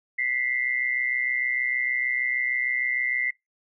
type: tone pair together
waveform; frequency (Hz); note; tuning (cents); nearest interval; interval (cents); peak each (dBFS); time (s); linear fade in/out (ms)
sine; 1975.5 / 2102; B6 / C7; 0 / +7; minor second; 107; -26; 0.18-3.31; 10
effects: noise-tail reverb RT60 0.2 s tail -26 dB re dry